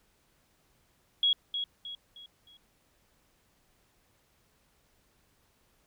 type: tone with echo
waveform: sine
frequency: 3322 Hz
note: G#7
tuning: in tune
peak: -22 dBFS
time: 1.23-1.33 s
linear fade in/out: 2 ms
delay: 310 ms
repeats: 4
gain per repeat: -8 dB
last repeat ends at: 2.57 s
effects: pink hiss -69 dBFS RMS until 5.86 s